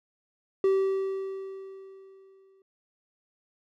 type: tone with exponential decay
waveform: triangle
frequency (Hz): 386.1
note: G4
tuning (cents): -26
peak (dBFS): -17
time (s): 0.64-2.62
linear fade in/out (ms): 2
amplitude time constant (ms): 430
effects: none